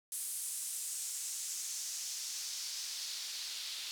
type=noise with band-pass filter sweep; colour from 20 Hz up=white; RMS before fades=-41 dBFS; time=0.12-3.91 s; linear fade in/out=0 ms; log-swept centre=9600 to 3900 Hz; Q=2; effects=none